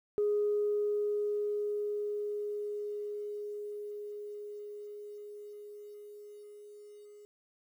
sine tone with level ramp, 415.2 Hz, G#4, in tune, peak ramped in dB -25 to -50 dBFS, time 0.18-7.25 s, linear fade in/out 0 ms, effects tanh soft clip ceiling -22 dBFS + 11-bit

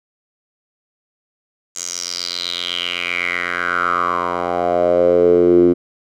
10% pulse tone with band-pass filter sweep, 87.9 Hz, F2, 12 cents sharp, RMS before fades -17 dBFS, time 1.75-5.74 s, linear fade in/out 20 ms, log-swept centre 6900 to 310 Hz, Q 5.7, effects none

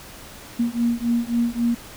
sine beating tone pair, 234.1 / 237.8 Hz, A#3 / A#3, +8 / +35 cents, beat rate 3.7 Hz, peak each -22 dBFS, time 0.59-1.75 s, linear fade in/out 10 ms, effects pink hiss -41 dBFS RMS until 1.96 s

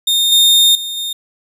40% pulse tone with level steps, 3660 Hz, A#7, 32 cents flat, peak -10 / -6 / -20 / -18 dBFS, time 0.07-1.13 s, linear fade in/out 5 ms, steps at 0.32 / 0.75 / 0.97 s, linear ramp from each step 2 ms, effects none

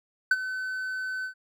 triangle tone with ADSR envelope, 1518 Hz, F#6, 44 cents sharp, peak -14 dBFS, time 0.31-1.34 s, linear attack 4 ms, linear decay 38 ms, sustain -14 dB, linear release 96 ms, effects none

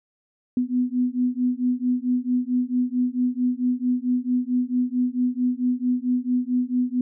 sine beating tone pair, 246.9 / 251.4 Hz, B3 / B3, 0 / +31 cents, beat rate 4.5 Hz, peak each -23 dBFS, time 0.57-7.01 s, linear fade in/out 2 ms, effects none

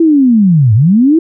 sine linear two-way sweep, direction down then up, 338.3 to 100.9 to 338.3 Hz, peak -4 dBFS, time 0-1.19 s, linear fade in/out 5 ms, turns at 0.74 s, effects none

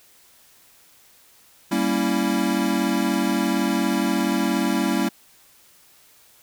square chord, G diminished seventh, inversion none, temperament equal, 196 / 233.1 / 277.2 / 329.6 Hz, G3 / Bb3 / Db4 / Fb4, 0 / 0 / 0 / 0 cents, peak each -26 dBFS, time 1.71-5.09 s, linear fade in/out 10 ms, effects white hiss -54 dBFS RMS until 6.42 s

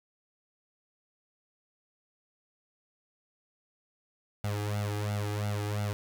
sawtooth tone with flanger, 103.83 Hz, G#2, in tune, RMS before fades -32 dBFS, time 4.44-5.93 s, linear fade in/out 0 ms, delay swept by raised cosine 1.4 to 2.5 ms, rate 2.9 Hz, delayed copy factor +1, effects none

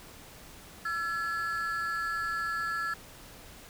triangle ring-modulated tone, 1523 Hz, F#6, 50 cents sharp, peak -25 dBFS, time 0.85-2.94 s, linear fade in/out 5 ms, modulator 180 Hz, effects pink hiss -50 dBFS RMS until 3.69 s

